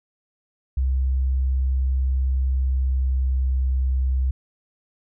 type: tone with pitch glide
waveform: sine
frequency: 65.41 to 64.96 Hz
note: C2 to C2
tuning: 0 to -12 cents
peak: -18 dBFS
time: 0.77-4.31 s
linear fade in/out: 5 ms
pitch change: -12 cents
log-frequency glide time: 2.49-3.35 s
effects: none